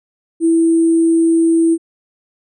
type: tone with sample-and-hold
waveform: sine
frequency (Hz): 329.6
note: E4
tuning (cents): 0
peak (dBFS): -9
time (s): 0.4-1.78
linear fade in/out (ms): 50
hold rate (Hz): 8820
effects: resampled to 32000 Hz